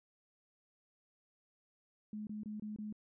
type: tone bursts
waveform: sine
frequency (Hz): 212.1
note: G#3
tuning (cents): +37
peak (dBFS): -40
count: 5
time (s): 2.13-2.926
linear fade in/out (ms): 2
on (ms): 140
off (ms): 24
effects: none